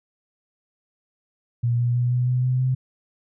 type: tone with pitch steps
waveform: sine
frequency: 119.2 / 120.79 / 122.41 / 124.05 / 125.71 / 127.39 / 129.09 Hz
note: A#2 / B2 / B2 / B2 / B2 / C3 / C3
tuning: +39 / -38 / -15 / +8 / +31 / -46 / -23 cents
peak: -18 dBFS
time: 1.63-2.75 s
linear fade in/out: 10 ms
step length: 160 ms
effects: none